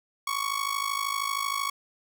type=tone with amplitude modulation; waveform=sawtooth; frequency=1114 Hz; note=C#6; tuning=8 cents sharp; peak=-20 dBFS; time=0.27-1.7 s; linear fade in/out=5 ms; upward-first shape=sine; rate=52.9 Hz; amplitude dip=80%; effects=none